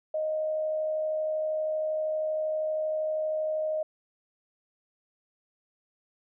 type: tone with amplitude modulation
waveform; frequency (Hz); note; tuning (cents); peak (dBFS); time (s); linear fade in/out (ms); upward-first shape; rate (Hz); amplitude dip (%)
sine; 622.3; D#5; 0; -25; 0.14-3.83; 5; sine; 72.7; 30
effects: none